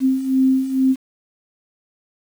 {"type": "beating tone pair", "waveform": "sine", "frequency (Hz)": [261.6, 263.8], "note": ["C4", "C4"], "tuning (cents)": [0, 14], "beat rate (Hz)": 2.2, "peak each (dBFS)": [-20, -15], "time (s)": [0, 0.96], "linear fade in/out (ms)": 50, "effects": ["7-bit"]}